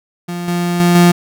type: tone with level steps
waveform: 35% pulse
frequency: 174.61 Hz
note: F3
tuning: in tune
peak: -19 / -13 / -7 / -4 dBFS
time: 0.28-1.12 s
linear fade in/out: 10 ms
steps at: 0.48 / 0.8 / 0.95 s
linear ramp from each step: 2 ms
effects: none